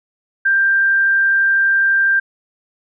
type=tone; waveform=sine; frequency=1583 Hz; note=G6; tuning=17 cents sharp; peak=-11 dBFS; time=0.45-2.2 s; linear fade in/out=10 ms; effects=none